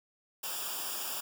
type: noise with comb filter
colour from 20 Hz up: white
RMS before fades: -37 dBFS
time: 0.43-1.21 s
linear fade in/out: 10 ms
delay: 0.48 ms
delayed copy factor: -0.8
effects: none